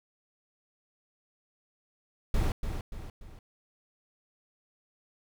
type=noise with echo; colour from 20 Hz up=brown; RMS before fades=-26 dBFS; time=2.34-2.52 s; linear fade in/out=2 ms; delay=290 ms; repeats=3; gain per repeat=-7 dB; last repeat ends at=3.39 s; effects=none